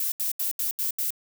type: noise bursts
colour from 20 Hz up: violet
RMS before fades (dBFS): -27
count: 6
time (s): 0-1.105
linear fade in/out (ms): 2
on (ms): 120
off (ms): 77
effects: none